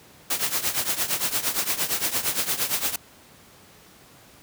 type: noise with tremolo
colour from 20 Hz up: white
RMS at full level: -22 dBFS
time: 0.3-2.96 s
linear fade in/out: 5 ms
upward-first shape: triangle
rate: 8.7 Hz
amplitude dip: 85%
effects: pink hiss -51 dBFS RMS until 4.42 s + high-pass 80 Hz 12 dB/octave